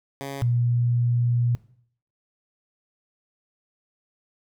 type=tone pair in turn; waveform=10% pulse / sine; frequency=138.4 / 120.26 Hz; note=C#3 / B2; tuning=-2 / -46 cents; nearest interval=major second; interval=244 cents; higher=first; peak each=-23 / -19 dBFS; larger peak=second; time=0.21-0.42 / 0.42-1.55 s; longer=second; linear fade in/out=0 ms; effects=noise-tail reverb RT60 0.6 s tail -19 dB re dry